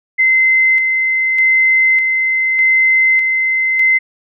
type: tone with tremolo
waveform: sine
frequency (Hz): 2064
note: C7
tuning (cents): -24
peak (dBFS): -8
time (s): 0.18-3.99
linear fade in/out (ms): 20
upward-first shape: square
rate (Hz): 0.83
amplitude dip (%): 35
effects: none